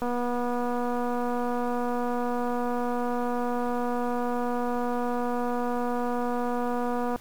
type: click train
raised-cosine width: 1 ms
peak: -17 dBFS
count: 1736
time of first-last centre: 0.02-7.16 s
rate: 243 Hz
effects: pink hiss -51 dBFS RMS until 7.2 s